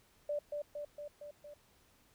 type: tone with echo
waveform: sine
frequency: 587.3 Hz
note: D5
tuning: in tune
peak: -33 dBFS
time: 0.29-0.39 s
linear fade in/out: 5 ms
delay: 230 ms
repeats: 5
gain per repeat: -3 dB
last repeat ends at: 1.54 s
effects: pink hiss -68 dBFS RMS until 2.14 s